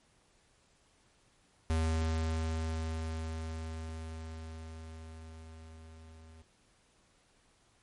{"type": "tone with level ramp", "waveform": "square", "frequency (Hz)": 80.4, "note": "E2", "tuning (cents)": -43, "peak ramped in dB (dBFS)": [-28, -53], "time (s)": [1.7, 6.42], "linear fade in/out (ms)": 0, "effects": ["pink hiss -68 dBFS RMS until 7.82 s", "MP3 48 kbps"]}